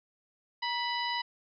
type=harmonic tone with a mistuned harmonic; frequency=991 Hz; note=B5; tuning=6 cents sharp; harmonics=1 / 2 / 3 / 4 / 5; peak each=-33 / -36 / -38 / -39 / -40 dBFS; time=0.62-1.22 s; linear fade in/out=10 ms; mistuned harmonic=1; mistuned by=-69 cents; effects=none